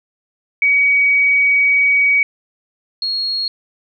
sine tone pair in turn, 2261 / 4298 Hz, C#7 / C8, +34 / +46 cents, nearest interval major seventh, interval 1112 cents, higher second, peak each -10 / -17 dBFS, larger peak first, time 0.62-2.23 / 3.02-3.48 s, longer first, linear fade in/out 2 ms, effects none

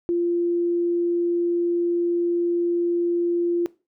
sine tone, 345.6 Hz, F4, 18 cents flat, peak -19 dBFS, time 0.09-3.66 s, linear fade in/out 0 ms, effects noise-tail reverb RT60 0.3 s tail -20 dB re dry

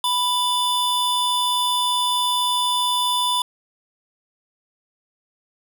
square tone pair together, 987.8 / 3520 Hz, B5 / A7, 0 / 0 cents, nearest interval octave + minor seventh, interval 2200 cents, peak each -22 dBFS, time 0.04-3.42 s, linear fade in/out 2 ms, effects none

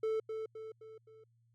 triangle tone with echo, 440 Hz, A4, in tune, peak -29 dBFS, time 0.03-0.2 s, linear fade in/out 5 ms, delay 260 ms, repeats 4, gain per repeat -6 dB, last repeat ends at 1.24 s, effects added 116 Hz sine -68 dBFS peak until 1.54 s

